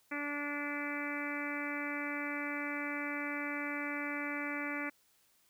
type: harmonic tone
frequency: 290 Hz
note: D4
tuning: 22 cents flat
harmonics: 1 / 2 / 3 / 4 / 5 / 6 / 7 / 8 / 9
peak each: -40 / -46 / -49 / -46 / -44 / -45 / -42 / -43 / -55 dBFS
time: 0.11-4.9 s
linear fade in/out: 10 ms
effects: white hiss -70 dBFS RMS until 5.49 s